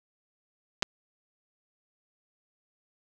clicks, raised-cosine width 0.2 ms, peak -9 dBFS, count 2, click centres 0.824 / 0.829 s, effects none

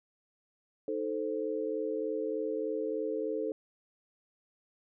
sine chord, A diminished, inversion second, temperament equal, 311.1 / 440 / 523.3 Hz, Eb4 / A4 / C5, 0 / 0 / 0 cents, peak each -37 / -33 / -37 dBFS, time 0.88-3.52 s, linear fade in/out 2 ms, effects none

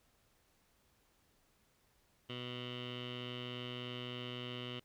15% pulse tone with low-pass filter, 123.47 Hz, B2, in tune, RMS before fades -44 dBFS, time 2.29-4.8 s, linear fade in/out 10 ms, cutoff 3100 Hz, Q 9.3, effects pink hiss -73 dBFS RMS until 4.84 s

